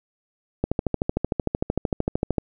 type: click train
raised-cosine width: 2 ms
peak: -8 dBFS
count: 24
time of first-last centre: 0.64-2.382 s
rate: 13.2 Hz
effects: none